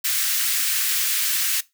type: high-pass noise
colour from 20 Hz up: white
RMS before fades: -22 dBFS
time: 0.04-1.61 s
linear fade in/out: 10 ms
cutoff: 1500 Hz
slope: 24 dB/octave
effects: noise-tail reverb RT60 0.2 s tail -19 dB re dry